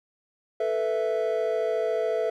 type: chord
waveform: triangle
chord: A suspended second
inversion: none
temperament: equal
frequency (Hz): 440 / 493.9 / 659.3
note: A4 / B4 / E5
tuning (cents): 0 / 0 / 0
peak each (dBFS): -25 / -27 / -25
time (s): 0.6-2.3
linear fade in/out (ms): 5
effects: tanh soft clip ceiling -13 dBFS